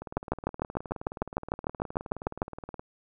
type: two click trains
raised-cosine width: 1 ms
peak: -12 / -24 dBFS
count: 16 / 54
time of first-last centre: 0.17-2.419 / 0.02-2.795 s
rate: 6.67 / 19.1 Hz
effects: none